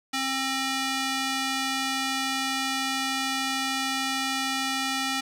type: tone with band-pass filter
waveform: square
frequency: 266.6 Hz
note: C4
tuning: 33 cents sharp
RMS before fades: -28 dBFS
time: 0.13-5.21 s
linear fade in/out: 10 ms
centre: 3900 Hz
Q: 0.56
effects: none